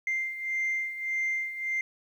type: beating tone pair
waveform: sine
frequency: 2092 / 2093.7 Hz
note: C7 / C7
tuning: -1 / +1 cents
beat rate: 1.7 Hz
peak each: -33 / -28 dBFS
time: 0.07-1.81 s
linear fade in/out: 2 ms
effects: tanh soft clip ceiling -23 dBFS + 10-bit

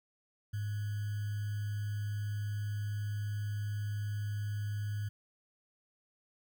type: tone with sample-and-hold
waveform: sine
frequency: 103.83 Hz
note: G#2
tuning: in tune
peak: -33 dBFS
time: 0.53-5.09 s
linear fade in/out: 10 ms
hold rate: 1575 Hz
effects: none

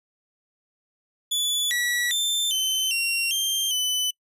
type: tone with pitch steps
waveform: sawtooth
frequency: 3453 / 1938 / 3559 / 3065 / 2748 / 3168 / 3000 Hz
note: A7 / B6 / A7 / G7 / F7 / G7 / F#7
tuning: -33 / -33 / +19 / -40 / -29 / +18 / +23 cents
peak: -19 dBFS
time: 1.31-4.11 s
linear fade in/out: 10 ms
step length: 400 ms
effects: noise-tail reverb RT60 0.1 s tail -25 dB re dry + resampled to 32000 Hz

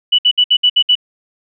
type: tone bursts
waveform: sine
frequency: 2960 Hz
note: F#7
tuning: in tune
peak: -7 dBFS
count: 7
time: 0.12-0.954 s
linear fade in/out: 10 ms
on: 66 ms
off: 62 ms
effects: none

